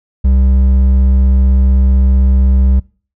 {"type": "tone with hard clipping", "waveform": "triangle", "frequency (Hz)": 65.41, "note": "C2", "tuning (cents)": 0, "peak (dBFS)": -8, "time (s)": [0.24, 2.8], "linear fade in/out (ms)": 10, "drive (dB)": 9, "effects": ["noise-tail reverb RT60 0.4 s tail -23 dB re dry"]}